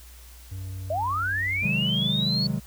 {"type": "tone", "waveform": "triangle", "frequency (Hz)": 94, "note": "F#2", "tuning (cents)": 28, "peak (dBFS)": -30, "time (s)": [0.51, 1.66], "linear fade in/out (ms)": 10}
{"type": "linear sweep", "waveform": "sine", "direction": "up", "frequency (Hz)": [587, 4462], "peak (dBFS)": -24, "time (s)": [0.9, 2.47], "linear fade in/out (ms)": 5}
{"type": "chord", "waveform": "triangle", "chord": "Ab dominant seventh", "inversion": "first", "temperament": "equal", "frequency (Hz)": [130.81, 155.56, 185, 207.7], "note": ["C3", "Eb3", "Gb3", "Ab3"], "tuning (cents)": [0, 0, 0, 0], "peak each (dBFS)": -28, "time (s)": [1.62, 2.6], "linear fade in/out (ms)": 20}
{"effects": ["added 60 Hz sine -45 dBFS peak until 2.66 s", "white hiss -51 dBFS RMS until 2.66 s"]}